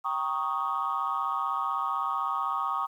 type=chord; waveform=sine; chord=Eb dominant seventh; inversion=first; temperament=equal; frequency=784 / 932.3 / 1108.7 / 1244.5 Hz; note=G5 / Bb5 / Db6 / Eb6; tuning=0 / 0 / 0 / 0 cents; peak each=-35 / -34 / -30 / -30 dBFS; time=0.04-2.87 s; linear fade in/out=20 ms; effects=tanh soft clip ceiling -19 dBFS + 10-bit